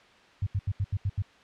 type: tone bursts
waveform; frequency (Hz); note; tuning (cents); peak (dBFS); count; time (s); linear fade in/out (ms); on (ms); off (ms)
sine; 98; G2; 0; -24; 7; 0.42-1.222; 5; 46; 80
effects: white hiss -56 dBFS RMS until 1.43 s + low-pass 3000 Hz 12 dB/octave